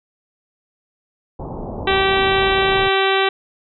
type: low-pass noise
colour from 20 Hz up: pink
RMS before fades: -28 dBFS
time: 1.39-2.89 s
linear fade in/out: 10 ms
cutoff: 980 Hz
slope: 48 dB/octave
type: harmonic tone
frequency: 387 Hz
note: G4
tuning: 22 cents flat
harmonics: 1 / 2 / 3 / 4 / 5 / 6 / 7 / 8 / 9 / 10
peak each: -18 / -21 / -23 / -24 / -25 / -26 / -26 / -27 / -28 / -28 dBFS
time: 1.87-3.29 s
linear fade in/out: 5 ms
effects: none